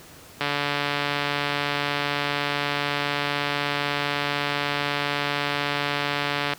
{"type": "click train", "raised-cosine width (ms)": 0.3, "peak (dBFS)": -8, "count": 883, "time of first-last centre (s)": [0.41, 6.535], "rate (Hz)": 144, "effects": ["pink hiss -46 dBFS RMS until 6.58 s", "high-pass 80 Hz 12 dB/octave"]}